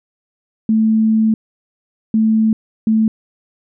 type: tone bursts at uneven times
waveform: sine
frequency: 220 Hz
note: A3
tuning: in tune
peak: -10 dBFS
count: 3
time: 0.69-1.34 / 2.14-2.53 / 2.87-3.08 s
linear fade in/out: 2 ms
effects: none